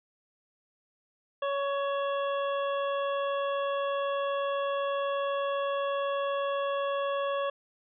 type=harmonic tone with a mistuned harmonic; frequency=559 Hz; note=C#5; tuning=14 cents sharp; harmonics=1 / 2 / 3 / 5 / 6; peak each=-29 / -33 / -41 / -45 / -44 dBFS; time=1.42-7.5 s; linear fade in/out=5 ms; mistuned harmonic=5; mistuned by=-36 cents; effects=none